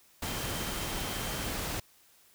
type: tone in noise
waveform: sine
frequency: 3136 Hz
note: G7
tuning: in tune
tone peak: -46 dBFS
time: 0.26-1.51 s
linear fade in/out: 5 ms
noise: pink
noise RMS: -35 dBFS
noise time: 0.22-1.8 s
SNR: -14 dB
effects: white hiss -62 dBFS RMS until 2.34 s